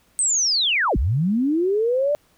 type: linear two-way sweep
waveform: sine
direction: down then up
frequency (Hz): 8460 to 45.66 to 600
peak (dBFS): -17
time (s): 0.19-2.15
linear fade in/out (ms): 0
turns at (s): 0.97
effects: pink hiss -60 dBFS RMS until 2.37 s